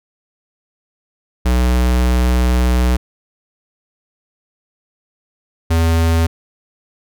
square tone pair in turn, 61.74 / 82.41 Hz, B1 / E2, 0 / 0 cents, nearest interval perfect fourth, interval 500 cents, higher second, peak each -12 dBFS, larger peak neither, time 1.45-2.97 / 5.7-6.27 s, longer first, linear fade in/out 10 ms, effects none

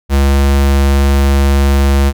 square tone, 69.3 Hz, C#2, in tune, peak -8 dBFS, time 0.09-2.13 s, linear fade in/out 50 ms, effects none

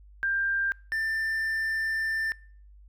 sine / triangle tone pair in turn, 1589 / 1783.6 Hz, G6 / A6, +23 / +23 cents, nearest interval major second, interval 200 cents, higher second, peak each -24 dBFS, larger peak neither, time 0.23-0.72 / 0.92-2.32 s, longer second, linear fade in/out 0 ms, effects noise-tail reverb RT60 0.5 s tail -26 dB re dry + added 50 Hz sine -49 dBFS peak until 2.88 s

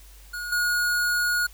square tone with level steps, 1444 Hz, F#6, 43 cents flat, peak -31 / -22 dBFS, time 0.33-1.47 s, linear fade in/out 10 ms, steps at 0.52 s, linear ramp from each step 5 ms, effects added 50 Hz sine -46 dBFS peak until 1.53 s + white hiss -53 dBFS RMS until 1.53 s

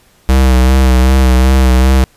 square tone with vibrato, 64.6 Hz, C2, 21 cents flat, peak -6 dBFS, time 0.29-2.04 s, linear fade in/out 0 ms, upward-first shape sine, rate 2.6 Hz, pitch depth 37 cents each way, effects pink hiss -49 dBFS RMS until 2.16 s + resampled to 32000 Hz

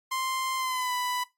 sawtooth tone with pitch glide, 1046.5 to 992.3 Hz, C6 to B5, 0 to +8 cents, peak -24 dBFS, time 0.11-1.24 s, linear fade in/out 10 ms, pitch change -92 cents, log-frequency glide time 0.57-0.93 s, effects noise-tail reverb RT60 0.2 s tail -18 dB re dry + MP3 64 kbps

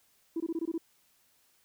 sine tone bursts, 329.6 Hz, E4, in tune, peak -28 dBFS, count 7, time 0.36-0.78 s, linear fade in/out 5 ms, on 42 ms, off 21 ms, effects tanh soft clip ceiling -26 dBFS + white hiss -68 dBFS RMS until 1.64 s

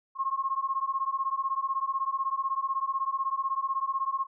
sine beating tone pair, 1070 / 1086 Hz, C6 / C#6, +38 / -36 cents, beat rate 16 Hz, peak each -30 dBFS, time 0.15-4.27 s, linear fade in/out 50 ms, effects none

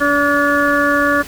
harmonic tone, 287.3 Hz, D4, 38 cents flat, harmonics 1 / 2 / 4 / 5 / 6, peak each -18 / -18 / -18 / -18 / -18 dBFS, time 0-1.23 s, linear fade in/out 20 ms, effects pink hiss -33 dBFS RMS until 1.27 s

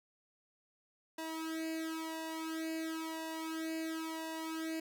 sawtooth tone with flanger, 321.8 Hz, E4, 42 cents flat, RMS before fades -40 dBFS, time 1.18-4.8 s, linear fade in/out 5 ms, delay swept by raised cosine 2 to 2.68 ms, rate 0.97 Hz, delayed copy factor +0.95, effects none

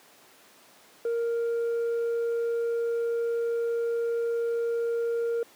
sine tone with tanh clipping, 466.2 Hz, A#4, in tune, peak -25 dBFS, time 1.05-5.43 s, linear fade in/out 2 ms, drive 2 dB, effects pink hiss -55 dBFS RMS until 5.55 s + high-pass 300 Hz 12 dB/octave

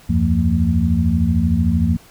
sine tone cluster, 78.5 / 91.7 / 172 / 228.5 Hz, D#2 / F#2 / F3 / A#3, +16 / -15 / -26 / -34 cents, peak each -19 dBFS, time 0.09-1.97 s, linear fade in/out 10 ms, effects pink hiss -47 dBFS RMS until 2.1 s

